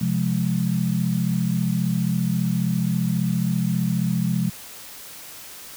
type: chord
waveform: sine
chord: F minor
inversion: second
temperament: just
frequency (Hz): 130.96 / 174.61 / 209.5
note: C3 / F3 / Ab3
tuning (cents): +2 / 0 / +15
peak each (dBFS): -25 / -22 / -25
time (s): 0.01-4.5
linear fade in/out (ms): 5
effects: white hiss -40 dBFS RMS until 5.76 s